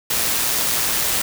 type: noise with amplitude modulation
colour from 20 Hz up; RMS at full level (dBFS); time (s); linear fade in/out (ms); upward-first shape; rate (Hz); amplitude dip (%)
white; -19; 0.1-1.22; 5; sine; 118; 25
effects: none